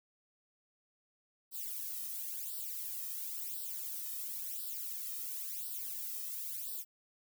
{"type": "noise with flanger", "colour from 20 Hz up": "violet", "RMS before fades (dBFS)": -41, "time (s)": [1.51, 6.85], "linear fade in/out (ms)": 50, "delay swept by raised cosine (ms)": [0.22, 1.62], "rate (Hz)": 0.96, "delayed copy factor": 1, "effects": []}